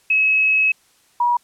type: tone pair in turn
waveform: sine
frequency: 2570 / 962.7 Hz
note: E7 / B5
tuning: -45 / -45 cents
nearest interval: octave + perfect fourth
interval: 1700 cents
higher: first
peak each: -13 / -14 dBFS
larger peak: first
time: 0.1-0.72 / 1.2-1.37 s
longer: first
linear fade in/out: 5 ms
effects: white hiss -57 dBFS RMS until 1.43 s + low-pass 11000 Hz 12 dB/octave